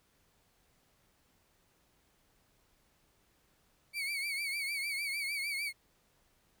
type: tone with vibrato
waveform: 35% pulse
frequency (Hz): 2254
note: C#7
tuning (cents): +28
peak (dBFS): -32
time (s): 3.93-5.73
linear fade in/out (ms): 50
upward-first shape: triangle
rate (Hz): 6.6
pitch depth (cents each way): 95
effects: pink hiss -71 dBFS RMS until 6.6 s